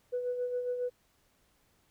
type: tone with tremolo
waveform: sine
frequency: 493.9 Hz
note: B4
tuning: in tune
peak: -28 dBFS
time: 0.12-0.9 s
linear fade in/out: 20 ms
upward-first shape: sine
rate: 7.3 Hz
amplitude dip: 50%
effects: tanh soft clip ceiling -25 dBFS + pink hiss -70 dBFS RMS until 1.9 s